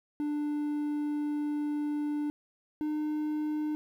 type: tone pair in turn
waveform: triangle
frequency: 295.7 / 303.3 Hz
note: D4 / D#4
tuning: +12 / -44 cents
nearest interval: unison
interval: 44 cents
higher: second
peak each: -27 dBFS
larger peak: neither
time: 0.2-2.3 / 2.81-3.75 s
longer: first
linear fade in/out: 0 ms
effects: 11-bit